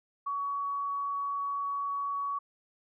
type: tone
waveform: sine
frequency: 1126 Hz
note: C#6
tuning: 27 cents sharp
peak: -30 dBFS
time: 0.26-2.39 s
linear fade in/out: 10 ms
effects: none